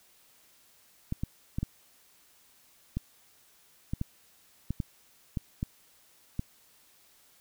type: clicks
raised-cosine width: 5 ms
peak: -18 dBFS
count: 12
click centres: 1.124 / 1.235 / 1.585 / 1.63 / 2.97 / 3.935 / 4.014 / 4.706 / 4.802 / 5.372 / 5.629 / 6.394 s
effects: white hiss -62 dBFS RMS until 7.4 s